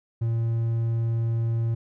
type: tone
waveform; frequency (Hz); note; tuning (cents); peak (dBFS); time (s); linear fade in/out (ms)
triangle; 114.9; A#2; -25; -20; 0.21-1.75; 10
effects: none